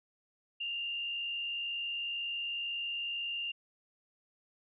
sine tone with frequency modulation, 2800 Hz, F7, 4 cents sharp, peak -34 dBFS, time 0.6-3.52 s, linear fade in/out 10 ms, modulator 62 Hz, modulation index 0.76, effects none

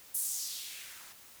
violet noise with band-pass filter sweep, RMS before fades -39 dBFS, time 0.14-1.13 s, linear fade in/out 10 ms, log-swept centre 11000 to 930 Hz, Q 1.8, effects white hiss -55 dBFS RMS until 1.4 s

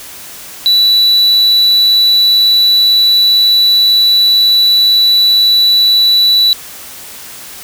triangle tone, 3951 Hz, B7, in tune, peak -4 dBFS, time 0.66-6.53 s, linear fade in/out 0 ms, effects white hiss -30 dBFS RMS until 7.63 s

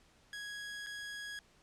sawtooth tone with dropouts, 1661.2 Hz, G#6, in tune, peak -38 dBFS, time 0.33-1.39 s, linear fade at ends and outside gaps 1 ms, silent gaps 0.863-0.868 s, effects pink hiss -66 dBFS RMS until 1.62 s + low-pass 8000 Hz 12 dB/octave

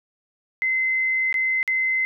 sine tone with dropouts, 2058 Hz, C7, 29 cents flat, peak -19 dBFS, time 0.62-2.05 s, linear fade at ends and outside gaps 0 ms, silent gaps 1.327-1.342 / 1.629-1.677 s, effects none

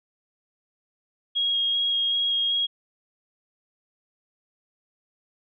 sine tone with vibrato, 3277 Hz, G#7, 24 cents flat, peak -21 dBFS, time 1.35-2.67 s, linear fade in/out 20 ms, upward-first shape square, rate 2.6 Hz, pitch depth 8 cents each way, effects none

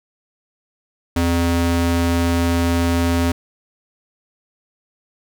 square ring-modulated tone, 170 Hz, F3, 46 cents flat, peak -13 dBFS, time 1.16-3.32 s, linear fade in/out 5 ms, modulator 88.2 Hz, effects none

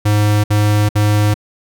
square tone bursts, 104.7 Hz, G#2, 15 cents sharp, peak -11 dBFS, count 3, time 0.05-1.342 s, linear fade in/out 10 ms, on 390 ms, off 61 ms, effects none

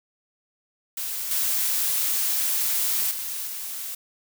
blue noise with level steps, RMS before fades -30 / -24 / -31 / -33 dBFS, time 0.97-3.95 s, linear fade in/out 5 ms, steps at 1.31 / 3.11 / 3.47 s, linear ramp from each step 2 ms, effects none

